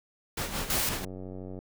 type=noise with tremolo; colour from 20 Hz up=pink; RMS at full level=-31 dBFS; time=0.37-1.05 s; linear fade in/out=5 ms; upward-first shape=sine; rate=5.8 Hz; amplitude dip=60%
type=noise; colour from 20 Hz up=white; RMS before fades=-29 dBFS; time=0.7-0.89 s; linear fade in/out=0 ms
type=click train; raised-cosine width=2 ms; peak=-28 dBFS; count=55; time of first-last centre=1.01-1.589 s; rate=93.2 Hz
effects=none